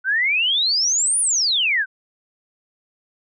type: exponential two-way sweep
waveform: sine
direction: up then down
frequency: 1480 to 9956 to 1480 Hz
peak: -16 dBFS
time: 0.04-1.86 s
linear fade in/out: 50 ms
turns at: 1.2 s
effects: none